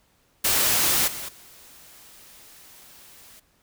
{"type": "noise with level steps", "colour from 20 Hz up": "white", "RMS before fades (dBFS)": [-21, -34, -49], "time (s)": [0.44, 3.4], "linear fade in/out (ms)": 10, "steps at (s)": [1.07, 1.28], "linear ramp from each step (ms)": 10, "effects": ["pink hiss -64 dBFS RMS until 3.62 s"]}